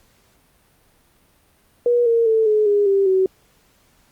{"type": "tone with pitch steps", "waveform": "sine", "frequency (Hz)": [481.5, 462.4, 444.1, 426.5, 409.6, 393.4, 377.8], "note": ["B4", "A#4", "A4", "G#4", "G#4", "G4", "F#4"], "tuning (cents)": [-44, -14, 16, 46, -24, 6, 36], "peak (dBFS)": -13, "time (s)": [1.86, 3.26], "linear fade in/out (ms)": 2, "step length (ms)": 200, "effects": ["pink hiss -58 dBFS RMS until 4.11 s", "Opus 48 kbps"]}